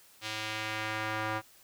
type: tone with band-pass filter sweep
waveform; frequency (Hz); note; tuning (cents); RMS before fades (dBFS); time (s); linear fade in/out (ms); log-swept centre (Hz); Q
square; 108.6; A2; -22; -35; 0.21-1.42; 50; 3600 to 1200; 1.1
effects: white hiss -59 dBFS RMS until 1.63 s